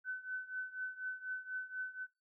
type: tone with tremolo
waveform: sine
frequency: 1513 Hz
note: F#6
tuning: 38 cents sharp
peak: -36 dBFS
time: 0.04-2.07 s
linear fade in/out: 50 ms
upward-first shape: triangle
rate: 4.1 Hz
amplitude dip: 90%
effects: noise-tail reverb RT60 0.2 s tail -17 dB re dry